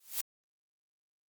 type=noise with exponential growth; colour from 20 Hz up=blue; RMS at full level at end=-29 dBFS; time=0-0.21 s; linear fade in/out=5 ms; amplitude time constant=45 ms; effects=Opus 48 kbps